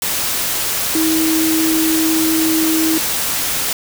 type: tone in noise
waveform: sine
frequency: 320.2 Hz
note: D#4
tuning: 50 cents sharp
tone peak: -14 dBFS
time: 0.95-2.98 s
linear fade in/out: 2 ms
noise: white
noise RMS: -19 dBFS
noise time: 0.02-3.73 s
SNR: +2 dB
effects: none